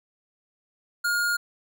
square tone, 1423 Hz, F6, 32 cents sharp, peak -23 dBFS, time 1.04-1.37 s, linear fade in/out 10 ms, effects none

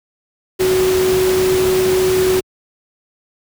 sine tone in noise, 372.5 Hz, F#4, 12 cents sharp, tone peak -12 dBFS, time 0.59-2.41 s, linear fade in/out 20 ms, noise pink, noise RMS -22 dBFS, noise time 0.59-2.41 s, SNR +7 dB, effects high-pass 60 Hz 12 dB/octave

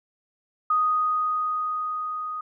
sine tone with level ramp, 1244.5 Hz, D#6, in tune, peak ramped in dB -18 to -29 dBFS, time 0.7-2.41 s, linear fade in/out 5 ms, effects none

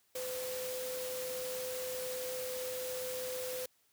sine tone in noise, 508 Hz, B4, 49 cents sharp, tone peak -38 dBFS, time 0.15-3.66 s, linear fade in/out 5 ms, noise white, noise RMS -43 dBFS, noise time 0.15-3.66 s, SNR +2 dB, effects white hiss -72 dBFS RMS until 3.92 s + high-pass 60 Hz 12 dB/octave

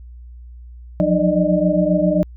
sine tone cluster, 175.6 / 183.1 / 303.3 / 593 / 617 Hz, F3 / F#3 / D#4 / D5 / D#5, +10 / -18 / -44 / +17 / -15 cents, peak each -20 dBFS, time 1-2.23 s, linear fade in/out 0 ms, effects added 60 Hz sine -35 dBFS peak until 2.36 s

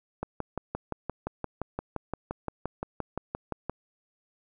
click train, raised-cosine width 1 ms, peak -17 dBFS, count 21, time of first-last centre 0.23-3.696 s, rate 5.77 Hz, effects none

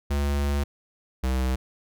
square tone pair in turn, 71.2 / 64.49 Hz, C#2 / C2, +47 / -24 cents, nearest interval major second, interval 171 cents, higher first, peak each -23 dBFS, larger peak neither, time 0.1-0.64 / 1.23-1.56 s, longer first, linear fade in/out 10 ms, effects none

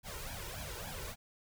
pink noise with flanger, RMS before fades -43 dBFS, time 0.03-1.16 s, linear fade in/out 50 ms, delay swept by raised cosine 1.2 to 2.16 ms, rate 3.5 Hz, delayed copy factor +0.9, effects none

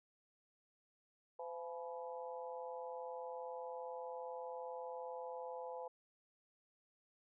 harmonic tone with a mistuned harmonic, 170 Hz, F3, 46 cents flat, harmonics 3 / 4 / 5 / 6, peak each -46 / -52 / -49 / -54 dBFS, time 1.39-5.88 s, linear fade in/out 5 ms, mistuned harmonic 6, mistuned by -56 cents, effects none

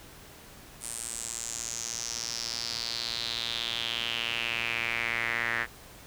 sawtooth tone with band-pass filter sweep, 116.54 Hz, A#2, in tune, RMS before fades -33 dBFS, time 0.8-5.67 s, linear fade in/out 50 ms, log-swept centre 9100 to 1800 Hz, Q 4.8, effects pink hiss -50 dBFS RMS until 6.06 s

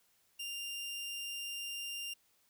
sawtooth tone, 2794 Hz, F7, in tune, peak -36 dBFS, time 0.39-2.14 s, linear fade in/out 10 ms, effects white hiss -72 dBFS RMS until 2.49 s

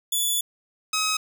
10% pulse tone pair in turn, 3448 / 1271.6 Hz, A7 / D#6, -36 / +37 cents, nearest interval octave + perfect fourth, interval 1727 cents, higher first, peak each -14 dBFS, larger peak neither, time 0.12-0.41 / 0.93-1.17 s, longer first, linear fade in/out 5 ms, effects none

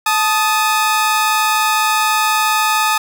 sawtooth tone pair together, 871 / 1246.8 Hz, A5 / D#6, -18 / +3 cents, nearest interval tritone, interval 621 cents, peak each -12 dBFS, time 0.06-2.98 s, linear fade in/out 5 ms, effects none

